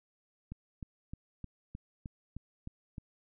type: click train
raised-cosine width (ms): 5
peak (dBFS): -29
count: 9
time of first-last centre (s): 0.52-2.982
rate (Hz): 3.25
effects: none